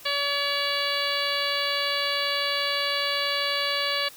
harmonic tone, 569 Hz, C#5, 45 cents sharp, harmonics 1 / 2 / 3 / 4 / 5 / 6 / 7 / 8, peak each -32 / -32 / -32 / -32 / -32 / -32 / -32 / -32 dBFS, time 0.05-4.09 s, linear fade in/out 10 ms, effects white hiss -47 dBFS RMS until 4.16 s

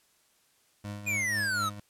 25% pulse tone with tremolo, 102.8 Hz, G#2, 17 cents flat, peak -31 dBFS, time 0.84-1.8 s, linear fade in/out 5 ms, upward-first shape triangle, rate 4.1 Hz, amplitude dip 60%
square exponential sweep, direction down, 2489 to 1246 Hz, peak -28 dBFS, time 1.06-1.7 s, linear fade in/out 20 ms
effects white hiss -67 dBFS RMS until 1.89 s + low-pass 12000 Hz 12 dB/octave

